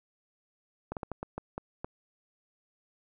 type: slowing click train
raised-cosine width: 1 ms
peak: -21 dBFS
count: 8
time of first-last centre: 0.92-1.845 s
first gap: 48 ms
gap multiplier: 1.33
effects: none